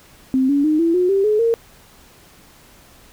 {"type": "tone with pitch steps", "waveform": "sine", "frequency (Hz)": [261.6, 283.6, 307.5, 333.4, 361.5, 392, 425, 460.8], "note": ["C4", "C#4", "D#4", "E4", "F#4", "G4", "G#4", "A#4"], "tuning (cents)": [0, 40, -20, 20, -40, 0, 40, -20], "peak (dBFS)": -13, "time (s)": [0.34, 1.54], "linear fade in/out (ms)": 0, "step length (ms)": 150, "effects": ["pink hiss -48 dBFS RMS until 3.12 s"]}